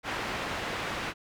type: low-pass noise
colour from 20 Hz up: white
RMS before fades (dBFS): -34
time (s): 0.03-1.14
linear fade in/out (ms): 50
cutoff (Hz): 2100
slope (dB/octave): 12
effects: none